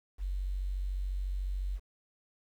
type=tone with quantisation; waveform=sine; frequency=47 Hz; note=F#1; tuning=28 cents sharp; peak=-31 dBFS; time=0.18-1.8 s; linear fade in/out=50 ms; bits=10; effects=none